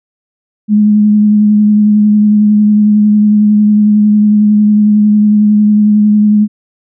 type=tone with vibrato; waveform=sine; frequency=209.9 Hz; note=G#3; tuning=19 cents sharp; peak=-4 dBFS; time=0.68-6.48 s; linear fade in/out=50 ms; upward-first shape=triangle; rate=11 Hz; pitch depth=21 cents each way; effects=none